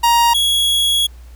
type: tone pair in turn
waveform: 45% pulse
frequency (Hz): 940 / 3335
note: A#5 / G#7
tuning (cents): +14 / +7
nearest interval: octave + minor seventh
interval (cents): 2193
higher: second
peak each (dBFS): -10 / -13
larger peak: first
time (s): 0.03-0.34 / 0.34-1.07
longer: second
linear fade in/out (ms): 10
effects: added 60 Hz sine -35 dBFS peak until 1.35 s + pink hiss -51 dBFS RMS until 1.35 s